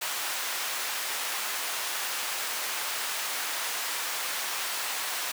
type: high-pass noise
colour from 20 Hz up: pink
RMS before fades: -32 dBFS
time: 0.01-5.32 s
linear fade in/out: 10 ms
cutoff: 980 Hz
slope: 12 dB/octave
effects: none